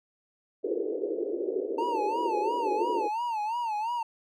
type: band-pass noise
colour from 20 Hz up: pink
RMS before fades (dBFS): -31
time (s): 0.63-3.09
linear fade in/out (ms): 20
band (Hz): 350 to 480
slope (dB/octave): 48
type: tone with vibrato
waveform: triangle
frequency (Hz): 898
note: A5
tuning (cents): +35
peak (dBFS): -26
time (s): 1.78-4.03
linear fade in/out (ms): 5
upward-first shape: sine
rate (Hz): 2.9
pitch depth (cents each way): 130
effects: none